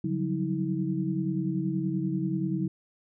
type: tone cluster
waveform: sine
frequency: 142.2 / 180.5 / 190.9 / 320.8 Hz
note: C#3 / F#3 / G3 / E4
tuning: +45 / -43 / -46 / -47 cents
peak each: -32 / -30 / -35 / -31 dBFS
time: 0.04-2.68 s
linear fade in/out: 5 ms
effects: none